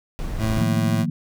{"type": "noise", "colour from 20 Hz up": "brown", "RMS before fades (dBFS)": -27, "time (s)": [0.19, 0.63], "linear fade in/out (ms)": 0}
{"type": "tone", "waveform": "25% pulse", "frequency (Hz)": 110, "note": "A2", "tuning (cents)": 0, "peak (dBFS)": -17, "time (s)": [0.38, 1.06], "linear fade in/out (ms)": 50}
{"type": "chord", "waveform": "sine", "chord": "Eb suspended second", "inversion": "none", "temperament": "equal", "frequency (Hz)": [155.56, 174.61, 233.1], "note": ["Eb3", "F3", "Bb3"], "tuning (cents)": [0, 0, 0], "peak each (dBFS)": [-25, -25, -25], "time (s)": [0.57, 1.1], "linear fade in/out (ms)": 5}
{"effects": []}